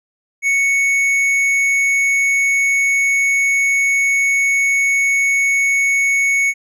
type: tone with tanh clipping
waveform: sine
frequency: 2217 Hz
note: C#7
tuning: in tune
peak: -14 dBFS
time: 0.42-6.54 s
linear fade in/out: 50 ms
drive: 9 dB
effects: none